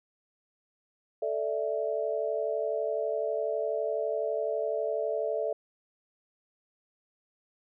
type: chord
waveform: sine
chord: A suspended fourth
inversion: none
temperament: equal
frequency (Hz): 440 / 587.3 / 659.3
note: A4 / D5 / E5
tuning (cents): 0 / 0 / 0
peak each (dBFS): -32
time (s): 1.22-5.53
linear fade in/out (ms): 5
effects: none